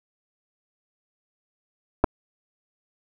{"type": "clicks", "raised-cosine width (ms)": 1, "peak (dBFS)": -4, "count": 2, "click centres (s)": [2.04, 2.043], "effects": []}